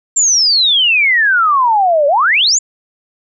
sine exponential two-way sweep, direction down then up, 7459 to 554.4 to 7459 Hz, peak -8 dBFS, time 0.16-2.59 s, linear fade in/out 10 ms, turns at 2.07 s, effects none

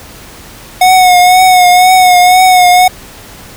square tone with vibrato, 731 Hz, F#5, 21 cents flat, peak -3 dBFS, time 0.81-2.88 s, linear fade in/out 5 ms, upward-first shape triangle, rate 2 Hz, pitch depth 43 cents each way, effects pink hiss -32 dBFS RMS until 3.56 s

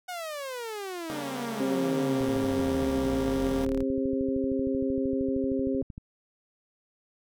sawtooth exponential sweep, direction down, 740 to 32.7 Hz, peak -30 dBFS, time 0.08-3.83 s, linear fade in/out 10 ms
10% pulse chord, G diminished, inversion second, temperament equal, 138.59 / 196 / 233.1 Hz, Db3 / G3 / Bb3, 0 / 0 / 0 cents, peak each -31 / -34 / -30 dBFS, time 1.1-3.65 s, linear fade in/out 0 ms
harmonic tone, 133.4 Hz, C3, 34 cents sharp, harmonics 2 / 3 / 4, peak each -27 / -31 / -33 dBFS, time 1.6-5.82 s, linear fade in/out 2 ms
click train, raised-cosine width 5 ms, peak -27 dBFS, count 50, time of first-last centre 2.21-5.979 s, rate 13 Hz
effects none

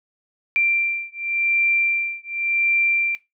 sine beating tone pair, 2361 / 2361.9 Hz, D7 / D7, +9 / +9 cents, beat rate 0.9 Hz, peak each -21 dBFS, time 0.56-3.15 s, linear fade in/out 0 ms, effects noise-tail reverb RT60 0.2 s tail -19 dB re dry

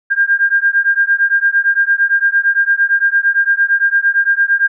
sine beating tone pair, 1600 / 1608.8 Hz, G6 / G6, +35 / +44 cents, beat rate 8.8 Hz, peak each -13 dBFS, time 0.1-4.68 s, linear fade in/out 20 ms, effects none

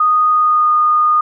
sine tone with pitch glide, 1239 to 1226.2 Hz, D#6 to D#6, -8 to -26 cents, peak -9 dBFS, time 0-1.21 s, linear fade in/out 5 ms, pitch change -18 cents, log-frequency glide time 0.31-0.71 s, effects none

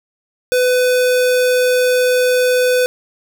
square tone, 501 Hz, B4, 25 cents sharp, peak -12 dBFS, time 0.52-2.86 s, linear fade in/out 0 ms, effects none

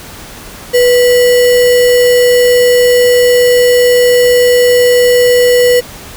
sine tone with sample-and-hold, 491.1 Hz, B4, 10 cents flat, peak -4 dBFS, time 0.73-5.81 s, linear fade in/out 20 ms, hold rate 2450 Hz, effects pink hiss -30 dBFS RMS until 6.16 s

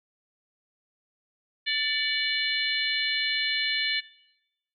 harmonic tone with a mistuned harmonic, 589 Hz, D5, 5 cents sharp, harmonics 3 / 4 / 5 / 6 / 7, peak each -31 / -31 / -31 / -31 / -31 dBFS, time 1.66-4.01 s, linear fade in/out 20 ms, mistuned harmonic 4, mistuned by -60 cents, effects noise-tail reverb RT60 0.9 s tail -20 dB re dry

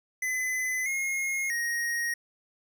square tone with pitch steps, 2021 / 2151 / 1876 Hz, B6 / C7 / A#6, +39 / +47 / +11 cents, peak -28 dBFS, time 0.22-2.14 s, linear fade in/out 5 ms, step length 640 ms, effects none

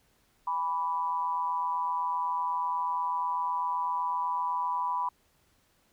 sine tone with amplitude modulation, 987.8 Hz, B5, in tune, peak -24 dBFS, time 0.47-5.09 s, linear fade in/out 5 ms, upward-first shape sine, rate 168 Hz, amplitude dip 70%, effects pink hiss -68 dBFS RMS until 5.92 s

